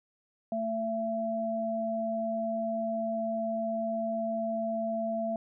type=tone pair together; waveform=sine; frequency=223.9 / 671 Hz; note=A3 / E5; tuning=+30 / +31 cents; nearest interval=octave + perfect fifth; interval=1901 cents; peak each=-34 / -30 dBFS; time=0.52-5.36 s; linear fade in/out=2 ms; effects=none